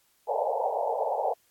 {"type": "band-pass noise", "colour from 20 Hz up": "white", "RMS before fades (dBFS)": -28, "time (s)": [0.27, 1.34], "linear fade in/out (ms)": 20, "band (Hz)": [450, 900], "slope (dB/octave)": 96, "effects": ["white hiss -67 dBFS RMS until 1.5 s", "AAC 64 kbps"]}